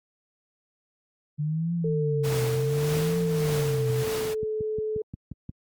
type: tone with vibrato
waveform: sine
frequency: 146.83 Hz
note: D3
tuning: in tune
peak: -24 dBFS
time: 1.38-4.04 s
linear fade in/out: 20 ms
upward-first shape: triangle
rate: 0.69 Hz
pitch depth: 280 cents each way
type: tone with pitch glide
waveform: sine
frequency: 447.2 to 432.2 Hz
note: A4 to A4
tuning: +28 to -31 cents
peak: -26 dBFS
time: 1.84-5.02 s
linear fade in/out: 5 ms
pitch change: -59 cents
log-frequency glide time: 3.63-4.52 s
type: noise with tremolo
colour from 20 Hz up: pink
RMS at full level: -32 dBFS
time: 2.23-4.35 s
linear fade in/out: 20 ms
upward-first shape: triangle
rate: 1.7 Hz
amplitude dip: 70%
type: click train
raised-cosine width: 5 ms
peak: -22 dBFS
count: 10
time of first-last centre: 3.9-5.493 s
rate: 5.65 Hz
effects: high-pass 80 Hz 12 dB/octave + Opus 48 kbps